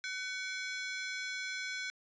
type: ring-modulated tone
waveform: sawtooth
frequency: 1881 Hz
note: A#6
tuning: 15 cents sharp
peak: -30 dBFS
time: 0.04-1.9 s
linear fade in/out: 0 ms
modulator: 368 Hz
effects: resampled to 16000 Hz + 12-bit